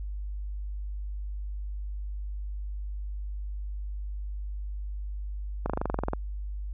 slowing click train, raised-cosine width 1 ms, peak -14 dBFS, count 12, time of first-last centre 5.66-6.134 s, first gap 37 ms, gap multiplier 1.03, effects added 50 Hz sine -32 dBFS peak until 6.73 s

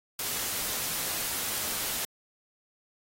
white noise, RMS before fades -32 dBFS, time 0.19-2.05 s, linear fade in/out 2 ms, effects AAC 48 kbps

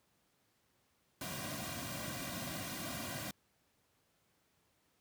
pink noise with comb filter, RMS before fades -42 dBFS, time 1.21-3.31 s, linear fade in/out 2 ms, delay 2.3 ms, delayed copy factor -0.85, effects pink hiss -75 dBFS RMS until 5 s + high-pass 80 Hz 12 dB/octave

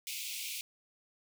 pink high-pass noise, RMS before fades -40 dBFS, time 0.07-0.61 s, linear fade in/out 0 ms, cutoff 2200 Hz, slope 96 dB/octave, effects none

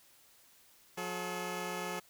10% pulse tone pair together, 180 / 428.1 Hz, F#3 / A4, -47 / -47 cents, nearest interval octave + minor third, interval 1500 cents, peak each -31 / -31 dBFS, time 0.97-2 s, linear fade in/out 10 ms, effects white hiss -63 dBFS RMS until 2.09 s

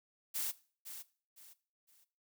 blue noise with echo, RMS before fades -37 dBFS, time 0.34-0.52 s, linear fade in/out 20 ms, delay 510 ms, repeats 3, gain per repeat -10 dB, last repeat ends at 2.05 s, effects noise-tail reverb RT60 0.4 s tail -18 dB re dry

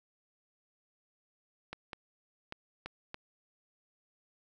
clicks, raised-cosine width 0.3 ms, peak -24 dBFS, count 5, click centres 1.73 / 1.932 / 2.524 / 2.86 / 3.144 s, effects none

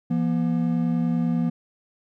triangle tone pair together, 169.71 / 240 Hz, F3 / B3, -49 / -49 cents, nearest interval tritone, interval 600 cents, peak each -21 dBFS, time 0.1-1.5 s, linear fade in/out 10 ms, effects none

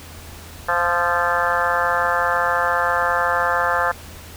harmonic tone with a mistuned harmonic, 174.2 Hz, F3, 4 cents flat, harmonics 3 / 4 / 5 / 6 / 7 / 8 / 9 / 10, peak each -25 / -25 / -25 / -25 / -25 / -25 / -25 / -25 dBFS, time 0.68-3.92 s, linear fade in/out 10 ms, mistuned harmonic 8, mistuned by -37 cents, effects added 82 Hz sine -40 dBFS peak until 4.36 s + pink hiss -40 dBFS RMS until 4.36 s

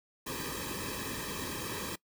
pink noise with comb filter, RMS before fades -38 dBFS, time 0.26-1.96 s, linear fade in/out 10 ms, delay 1.4 ms, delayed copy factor -0.9, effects noise-tail reverb RT60 0.1 s tail -22 dB re dry

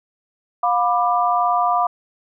sine chord, B diminished, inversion second, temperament just, 711.2 / 987.8 / 1185.3 Hz, F5 / B5 / D6, +31 / 0 / +16 cents, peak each -18 / -21 / -20 dBFS, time 0.63-1.87 s, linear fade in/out 5 ms, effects none

